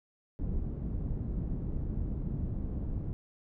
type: low-pass noise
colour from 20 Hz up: pink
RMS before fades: -34 dBFS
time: 0.39-3.13 s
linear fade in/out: 0 ms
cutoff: 210 Hz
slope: 12 dB/octave
effects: none